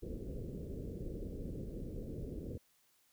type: low-pass noise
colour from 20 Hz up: pink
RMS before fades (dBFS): -43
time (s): 0.02-2.58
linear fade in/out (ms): 10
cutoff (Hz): 510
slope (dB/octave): 48
effects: white hiss -72 dBFS RMS until 3.12 s